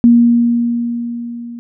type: tone with level ramp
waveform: sine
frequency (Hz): 236.6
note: A#3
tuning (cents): +26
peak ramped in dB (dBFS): -3 to -26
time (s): 0.04-1.59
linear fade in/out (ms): 0
effects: none